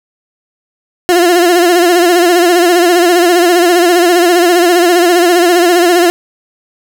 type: tone with vibrato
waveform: 30% pulse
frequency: 350 Hz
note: F4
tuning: 4 cents sharp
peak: -3 dBFS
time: 1.09-6.1 s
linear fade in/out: 0 ms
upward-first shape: sine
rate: 15 Hz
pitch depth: 69 cents each way
effects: none